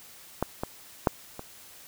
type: clicks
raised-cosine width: 1 ms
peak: -11 / -15 / -6 / -23 dBFS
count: 4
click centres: 0.426 / 0.635 / 1.072 / 1.394 s
effects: white hiss -50 dBFS RMS until 1.87 s